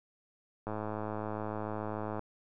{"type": "click train", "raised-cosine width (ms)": 1, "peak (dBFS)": -23, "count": 164, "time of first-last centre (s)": [0.67, 2.193], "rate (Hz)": 107, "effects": []}